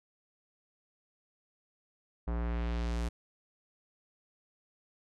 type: tone with low-pass filter sweep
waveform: square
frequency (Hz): 58.27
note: A#1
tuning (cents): 0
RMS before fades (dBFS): -33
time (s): 2.27-3.09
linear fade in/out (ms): 10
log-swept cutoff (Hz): 1100 to 10000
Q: 0.98
effects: none